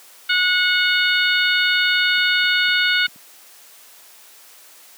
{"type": "harmonic tone", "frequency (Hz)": 730, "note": "F#5", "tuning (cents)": -24, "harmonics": [2, 3, 4, 5, 6], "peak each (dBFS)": [-18, -22, -22, -23, -27], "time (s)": [0.29, 3.07], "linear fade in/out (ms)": 10}
{"type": "clicks", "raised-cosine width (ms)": 5, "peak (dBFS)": -23, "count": 5, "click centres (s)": [2.181, 2.441, 2.686, 3.082, 3.161]}
{"effects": ["white hiss -46 dBFS RMS until 4.97 s", "high-pass 400 Hz 12 dB/octave"]}